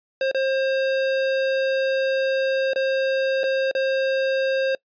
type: tone with dropouts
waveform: square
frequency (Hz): 533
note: C5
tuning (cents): +32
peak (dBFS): -20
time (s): 0.21-4.75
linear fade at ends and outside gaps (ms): 2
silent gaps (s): 0.314-0.346 / 2.734-2.759 / 3.434-3.439 / 3.713-3.75
effects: noise-tail reverb RT60 0.1 s tail -25 dB re dry + resampled to 11025 Hz